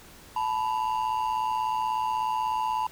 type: ring-modulated tone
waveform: triangle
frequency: 932.3 Hz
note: A#5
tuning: in tune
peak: -20 dBFS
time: 0.36-2.87 s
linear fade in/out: 5 ms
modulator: 58.2 Hz
effects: pink hiss -50 dBFS RMS until 2.91 s